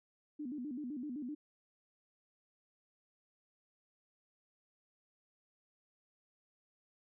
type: tone with vibrato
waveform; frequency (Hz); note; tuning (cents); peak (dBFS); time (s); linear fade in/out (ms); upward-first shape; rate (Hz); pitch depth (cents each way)
sine; 270.9; C#4; -40; -39; 0.39-1.35; 10; square; 7.8; 170
effects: none